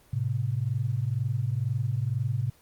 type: tone pair together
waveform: sine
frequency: 108.74 / 130.81 Hz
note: A2 / C3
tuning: -20 / 0 cents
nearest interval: minor third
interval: 320 cents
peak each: -28 / -28 dBFS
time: 0.13-2.5 s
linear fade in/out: 5 ms
effects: pink hiss -59 dBFS RMS until 2.61 s + Opus 24 kbps